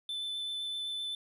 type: tone with vibrato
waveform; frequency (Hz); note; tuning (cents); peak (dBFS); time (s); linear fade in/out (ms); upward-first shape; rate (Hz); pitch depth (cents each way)
triangle; 3520; A7; 0; -33; 0.09-1.15; 2; sine; 7.8; 9
effects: none

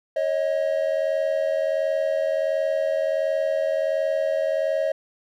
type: tone pair together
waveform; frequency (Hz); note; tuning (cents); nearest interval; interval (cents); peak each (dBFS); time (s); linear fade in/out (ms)
triangle; 550 / 631.4; C#5 / D#5; -14 / +25; major second; 239; -22 / -21; 0.16-4.92; 5
effects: none

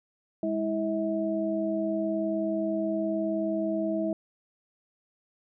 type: tone cluster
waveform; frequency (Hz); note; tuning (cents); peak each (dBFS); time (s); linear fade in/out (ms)
sine; 205.9 / 324.9 / 644; G#3 / E4 / E5; -15 / -25 / -41; -32 / -29 / -30; 0.43-4.13; 2
effects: none

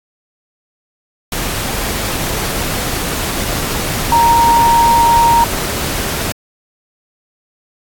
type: tone in noise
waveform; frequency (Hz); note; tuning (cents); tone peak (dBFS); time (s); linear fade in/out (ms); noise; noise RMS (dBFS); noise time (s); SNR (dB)
sine; 932.3; A#5; 0; -7; 4.12-5.44; 2; pink; -19; 1.32-6.32; +9
effects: AAC 64 kbps

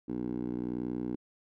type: tone with band-pass filter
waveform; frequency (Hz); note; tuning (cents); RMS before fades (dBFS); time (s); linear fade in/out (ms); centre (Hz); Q
10% pulse; 61.1; B1; -18; -35; 0.08-1.16; 10; 290; 2.5
effects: none

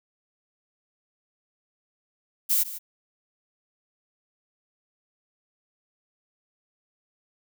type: noise with echo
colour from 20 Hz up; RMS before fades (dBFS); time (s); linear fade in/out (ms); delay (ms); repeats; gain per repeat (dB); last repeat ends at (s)
violet; -22; 2.49-2.64; 20; 150; 1; -14; 2.79
effects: none

